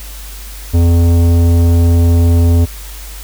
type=tone with tanh clipping; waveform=sine; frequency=85 Hz; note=F2; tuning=46 cents flat; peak=-8 dBFS; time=0.73-2.66 s; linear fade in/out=20 ms; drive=14 dB; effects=added 50 Hz sine -27 dBFS peak until 3.23 s + white hiss -33 dBFS RMS until 3.23 s